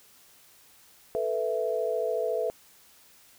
sine chord, A suspended second, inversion none, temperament equal, 440 / 493.9 / 659.3 Hz, A4 / B4 / E5, 0 / 0 / 0 cents, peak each -30 dBFS, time 1.15-2.5 s, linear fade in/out 0 ms, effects white hiss -57 dBFS RMS until 3.38 s

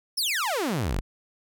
sawtooth exponential sweep, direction down, 5600 to 34.65 Hz, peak -21 dBFS, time 0.17-1.01 s, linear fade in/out 10 ms, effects none

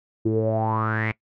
sawtooth tone with low-pass filter sweep, 110 Hz, A2, in tune, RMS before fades -23 dBFS, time 0.25-1.12 s, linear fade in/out 10 ms, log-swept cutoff 340 to 2300 Hz, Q 9.7, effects noise-tail reverb RT60 0.1 s tail -21 dB re dry

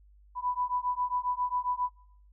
sine beating tone pair, 987.8 / 995.2 Hz, B5 / B5, 0 / +13 cents, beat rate 7.4 Hz, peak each -31 dBFS, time 0.35-1.9 s, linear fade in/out 50 ms, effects noise-tail reverb RT60 0.7 s tail -25 dB re dry + added 50 Hz sine -55 dBFS peak until 2.32 s

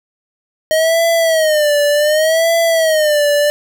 square tone with vibrato, 624 Hz, D#5, 5 cents sharp, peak -11 dBFS, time 0.71-3.5 s, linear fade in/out 0 ms, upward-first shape sine, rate 0.67 Hz, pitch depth 120 cents each way, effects none

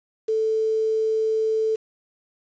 sine tone with quantisation, 440 Hz, A4, in tune, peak -19 dBFS, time 0.28-1.76 s, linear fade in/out 10 ms, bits 7, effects resampled to 16000 Hz

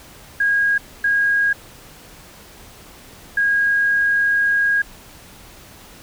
sine tone bursts at uneven times, 1636 Hz, G#6, 26 cents flat, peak -14 dBFS, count 3, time 0.4-0.78 / 1.04-1.53 / 3.37-4.82 s, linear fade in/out 5 ms, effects pink hiss -43 dBFS RMS until 6.02 s

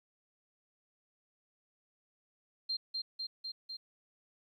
sine tone with echo, 4180 Hz, C8, 2 cents flat, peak -32 dBFS, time 2.69-2.77 s, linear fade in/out 10 ms, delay 250 ms, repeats 4, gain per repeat -2 dB, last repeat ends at 3.77 s, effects 12-bit

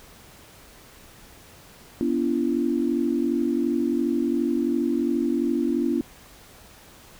sine tone cluster, 244 / 286.8 / 338.7 Hz, B3 / D4 / E4, -21 / -41 / +47 cents, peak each -25 dBFS, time 2.01-6.01 s, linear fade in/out 0 ms, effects pink hiss -49 dBFS RMS until 7.19 s

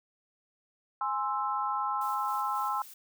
sine chord, Ab augmented, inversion none, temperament equal, 830.6 / 1046.5 / 1318.5 Hz, Ab5 / C6 / E6, 0 / 0 / 0 cents, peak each -33 / -32 / -33 dBFS, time 1.01-2.82 s, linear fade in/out 2 ms
blue noise with tremolo, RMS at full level -49 dBFS, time 2.01-2.94 s, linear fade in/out 5 ms, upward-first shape square, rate 3.7 Hz, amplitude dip 35%
effects none

